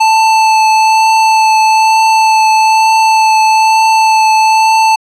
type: tone with vibrato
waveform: square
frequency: 880 Hz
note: A5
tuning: in tune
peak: -6 dBFS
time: 0-4.96 s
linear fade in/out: 10 ms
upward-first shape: triangle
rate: 1.1 Hz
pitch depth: 12 cents each way
effects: low-pass 7000 Hz 12 dB/octave